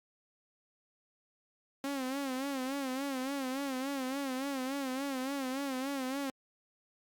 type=tone with vibrato; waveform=sawtooth; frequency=268.4 Hz; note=C4; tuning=44 cents sharp; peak=-30 dBFS; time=1.84-6.3 s; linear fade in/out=2 ms; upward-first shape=sine; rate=3.5 Hz; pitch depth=90 cents each way; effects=Opus 48 kbps